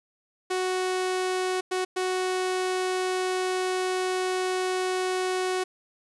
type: tone bursts at uneven times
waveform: sawtooth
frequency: 370.1 Hz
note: F#4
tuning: in tune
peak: -21 dBFS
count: 3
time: 0.5-1.61 / 1.71-1.85 / 1.96-5.64 s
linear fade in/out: 10 ms
effects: resampled to 24000 Hz + 9-bit